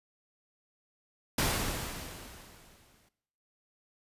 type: noise with exponential decay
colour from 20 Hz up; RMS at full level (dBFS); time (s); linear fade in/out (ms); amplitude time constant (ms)
pink; -27; 1.38-3.09; 5; 370
effects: noise-tail reverb RT60 0.8 s tail -18 dB re dry + resampled to 32000 Hz